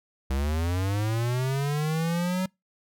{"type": "linear sweep", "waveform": "square", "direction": "up", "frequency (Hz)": [64.5, 188.5], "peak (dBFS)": -25, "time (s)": [0.3, 2.46], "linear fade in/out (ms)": 5, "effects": ["noise-tail reverb RT60 0.2 s tail -26 dB re dry"]}